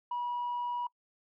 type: tone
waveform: sine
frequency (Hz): 969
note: B5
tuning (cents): -33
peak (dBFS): -30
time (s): 0.11-0.87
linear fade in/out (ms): 5
effects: noise-tail reverb RT60 0.1 s tail -26 dB re dry + tanh soft clip ceiling -29 dBFS